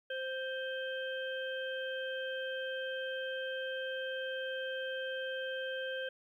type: harmonic tone with a mistuned harmonic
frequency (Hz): 523.3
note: C5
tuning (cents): 0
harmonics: 1 / 3 / 5 / 6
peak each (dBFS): -38 / -40 / -53 / -45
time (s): 0.1-6.09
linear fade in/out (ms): 5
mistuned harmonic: 5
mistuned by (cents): -36
effects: 12-bit